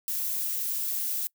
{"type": "noise", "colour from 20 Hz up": "violet", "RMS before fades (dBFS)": -30, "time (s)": [0.08, 1.27], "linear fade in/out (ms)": 0, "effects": ["noise-tail reverb RT60 0.1 s tail -24 dB re dry"]}